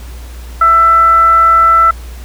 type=tone with frequency modulation; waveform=sine; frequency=1331 Hz; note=E6; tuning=16 cents sharp; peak=-4 dBFS; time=0.61-1.91 s; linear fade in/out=5 ms; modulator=668 Hz; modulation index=0.23; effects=added 60 Hz sine -25 dBFS peak until 2.24 s + pink hiss -37 dBFS RMS until 2.24 s